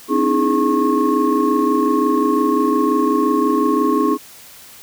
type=tone cluster; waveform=sine; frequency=258 / 295.7 / 321.4 / 416.8 / 1088 Hz; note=C4 / D4 / E4 / G#4 / C#6; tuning=-24 / +12 / -44 / +6 / -33 cents; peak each=-19 dBFS; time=0.08-4.18 s; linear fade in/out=50 ms; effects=tanh soft clip ceiling -5 dBFS + white hiss -41 dBFS RMS until 4.82 s